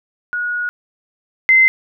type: tone pair in turn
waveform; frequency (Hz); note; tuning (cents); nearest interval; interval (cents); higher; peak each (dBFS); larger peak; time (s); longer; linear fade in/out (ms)
sine; 1452 / 2067; F#6 / C7; -33 / -22; tritone; 611; second; -18 / -7; second; 0.33-0.69 / 1.49-1.68; first; 0
effects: none